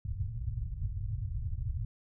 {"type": "low-pass noise", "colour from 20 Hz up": "white", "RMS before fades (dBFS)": -35, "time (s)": [0.05, 1.85], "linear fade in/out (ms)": 5, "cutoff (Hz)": 120, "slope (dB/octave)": 48, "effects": []}